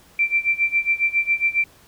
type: tone with tremolo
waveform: sine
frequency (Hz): 2349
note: D7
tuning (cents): 0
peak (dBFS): -14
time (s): 0.19-1.64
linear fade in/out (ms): 2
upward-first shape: sine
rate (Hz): 7.3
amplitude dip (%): 90
effects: pink hiss -52 dBFS RMS until 1.87 s